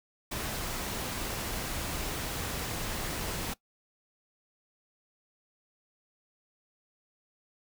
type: noise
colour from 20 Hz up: pink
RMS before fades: -35 dBFS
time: 0.31-3.54 s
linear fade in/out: 10 ms
effects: noise-tail reverb RT60 0.1 s tail -20 dB re dry